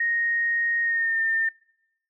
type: tone with pitch glide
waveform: sine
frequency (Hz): 1864.7 to 1806.4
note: A#6 to A6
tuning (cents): 0 to +45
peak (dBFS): -21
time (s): 0-1.49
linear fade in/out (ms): 5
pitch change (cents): -55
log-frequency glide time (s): 0.82-1.21
effects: noise-tail reverb RT60 0.9 s tail -25 dB re dry